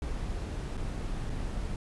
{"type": "noise with dropouts", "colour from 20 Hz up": "brown", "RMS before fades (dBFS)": -34, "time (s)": [0.02, 1.76], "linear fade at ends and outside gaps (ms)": 1, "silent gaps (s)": [[0.77, 0.776], [1.296, 1.3]], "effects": ["resampled to 24000 Hz"]}